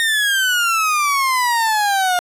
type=exponential sweep; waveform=30% pulse; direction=down; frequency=1850 to 708 Hz; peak=-12 dBFS; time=0-2.19 s; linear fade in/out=0 ms; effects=resampled to 32000 Hz